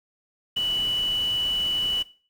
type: tone in noise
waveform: sine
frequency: 2960 Hz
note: F#7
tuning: in tune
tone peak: -22 dBFS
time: 0.56-2.03 s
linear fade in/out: 10 ms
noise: pink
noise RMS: -40 dBFS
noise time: 0.56-2.03 s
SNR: +15 dB
effects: noise-tail reverb RT60 0.4 s tail -18 dB re dry